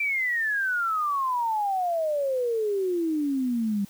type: exponential sweep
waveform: sine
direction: down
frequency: 2365 to 196 Hz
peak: -23 dBFS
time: 0-3.85 s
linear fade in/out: 5 ms
effects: white hiss -53 dBFS RMS until 3.89 s